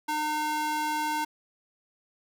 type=tone with high-pass filter; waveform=square; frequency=304.3 Hz; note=D#4; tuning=38 cents flat; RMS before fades=-29 dBFS; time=0.08-1.25 s; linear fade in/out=10 ms; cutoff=670 Hz; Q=6.6; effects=none